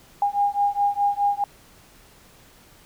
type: beating tone pair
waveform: sine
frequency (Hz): 809 / 813.8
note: G#5 / G#5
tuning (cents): -46 / -35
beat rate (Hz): 4.8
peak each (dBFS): -22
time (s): 0.22-1.44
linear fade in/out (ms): 2
effects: pink hiss -52 dBFS RMS until 2.85 s